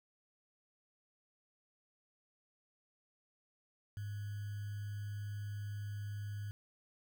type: tone with sample-and-hold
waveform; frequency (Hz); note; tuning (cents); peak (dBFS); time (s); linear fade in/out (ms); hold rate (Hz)
sine; 102.8; G#2; -17; -39; 3.97-6.51; 0; 1575
effects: none